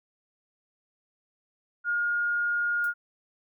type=tone; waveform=sine; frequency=1424 Hz; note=F6; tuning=33 cents sharp; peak=-24 dBFS; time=1.84-2.94 s; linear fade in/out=50 ms
type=noise with exponential decay; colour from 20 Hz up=violet; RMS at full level=-41 dBFS; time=2.84-2.94 s; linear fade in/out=1 ms; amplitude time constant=20 ms
effects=none